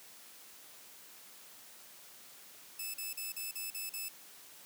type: tone bursts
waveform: 5% pulse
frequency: 2617 Hz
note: E7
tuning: 13 cents flat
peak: -29 dBFS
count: 7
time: 2.79-4.086 s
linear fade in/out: 5 ms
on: 150 ms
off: 41 ms
effects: white hiss -55 dBFS RMS until 4.65 s + high-pass 150 Hz 12 dB/octave